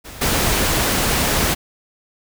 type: noise with level steps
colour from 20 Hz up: pink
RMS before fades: -36 / -18 dBFS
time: 0.04-1.55 s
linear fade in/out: 20 ms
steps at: 0.21 s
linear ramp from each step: 10 ms
effects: none